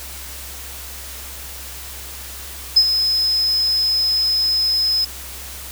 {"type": "tone with ADSR envelope", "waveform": "sine", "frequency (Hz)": 5100, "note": "D#8", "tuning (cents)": 42, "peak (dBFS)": -6, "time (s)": [2.76, 5.05], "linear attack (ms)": 11, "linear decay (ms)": 65, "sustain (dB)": -9, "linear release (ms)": 8, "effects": ["added 66 Hz sine -37 dBFS peak until 5.71 s", "white hiss -34 dBFS RMS until 5.71 s"]}